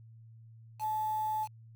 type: tone with quantisation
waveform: sine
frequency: 863 Hz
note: A5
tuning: 34 cents flat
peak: -30 dBFS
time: 0.79-1.48 s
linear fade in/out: 50 ms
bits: 8
effects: added 113 Hz sine -51 dBFS peak until 1.75 s